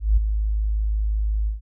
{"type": "tone with ADSR envelope", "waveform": "sine", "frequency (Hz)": 52.8, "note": "G#1", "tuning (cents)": 29, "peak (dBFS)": -11, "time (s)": [0, 1.61], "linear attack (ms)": 170, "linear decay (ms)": 10, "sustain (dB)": -8, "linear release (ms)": 140, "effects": []}